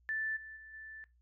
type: tone with level steps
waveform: sine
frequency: 1760 Hz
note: A6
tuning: in tune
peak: -33 / -46 / -50 / -46 dBFS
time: 0.09-1.04 s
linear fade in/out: 0 ms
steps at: 0.36 / 0.56 / 0.73 s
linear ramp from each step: 10 ms
effects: noise-tail reverb RT60 0.2 s tail -19 dB re dry + added 60 Hz sine -65 dBFS peak until 1.21 s